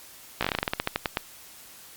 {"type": "slowing click train", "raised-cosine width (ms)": 0.3, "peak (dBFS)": -8, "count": 16, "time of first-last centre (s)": [0.41, 1.171], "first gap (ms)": 16, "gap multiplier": 1.15, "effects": ["white hiss -48 dBFS RMS until 1.96 s", "Opus 48 kbps"]}